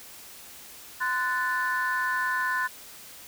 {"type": "chord", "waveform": "sine", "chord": "F# diminished", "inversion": "second", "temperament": "equal with one note detuned", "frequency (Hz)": [1028.5, 1480, 1760], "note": ["C6", "F#6", "A6"], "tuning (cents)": [-30, 0, 0], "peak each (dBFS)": -28, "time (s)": [1, 2.68], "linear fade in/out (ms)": 20, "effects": ["tanh soft clip ceiling -18 dBFS", "white hiss -46 dBFS RMS until 3.27 s"]}